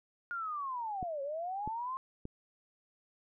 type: linear two-way sweep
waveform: sine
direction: down then up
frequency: 1432 to 540 to 1070 Hz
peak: -35 dBFS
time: 0.31-1.97 s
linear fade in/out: 0 ms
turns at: 1.22 s
type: clicks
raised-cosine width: 3 ms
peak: -28 dBFS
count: 3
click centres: 1.028 / 1.676 / 2.254 s
effects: none